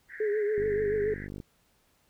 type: band-pass noise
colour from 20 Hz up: pink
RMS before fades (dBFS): -44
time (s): 0.08-1.29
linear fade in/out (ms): 50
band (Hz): 1600 to 2000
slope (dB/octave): 96
type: tone with vibrato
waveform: sine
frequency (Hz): 420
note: G#4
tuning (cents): +19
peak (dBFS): -25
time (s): 0.2-1.14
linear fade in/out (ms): 5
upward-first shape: triangle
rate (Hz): 7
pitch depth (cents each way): 65
type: click train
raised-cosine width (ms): 3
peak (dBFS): -27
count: 42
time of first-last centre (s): 0.58-1.402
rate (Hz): 49.9
effects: pink hiss -68 dBFS RMS until 2.09 s